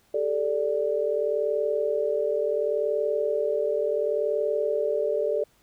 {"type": "chord", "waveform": "sine", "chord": "G suspended second", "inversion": "none", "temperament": "equal with one note detuned", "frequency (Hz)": [399.3, 440, 587.3], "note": ["G4", "A4", "D5"], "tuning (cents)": [32, 0, 0], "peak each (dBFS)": [-30, -26, -26], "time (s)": [0.14, 5.44], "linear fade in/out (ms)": 5, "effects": ["pink hiss -63 dBFS RMS until 5.62 s"]}